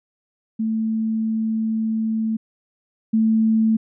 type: tone pair in turn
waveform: sine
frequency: 221.4 / 221.4 Hz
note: A3 / A3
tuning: +11 / +11 cents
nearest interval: unison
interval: 0 cents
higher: neither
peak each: -19 / -14 dBFS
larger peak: second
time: 0.59-2.37 / 3.13-3.77 s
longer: first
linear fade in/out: 10 ms
effects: none